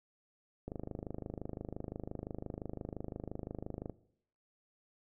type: click train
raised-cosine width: 2 ms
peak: -27 dBFS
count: 84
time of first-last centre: 0.68-3.897 s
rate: 25.8 Hz
effects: noise-tail reverb RT60 0.7 s tail -19 dB re dry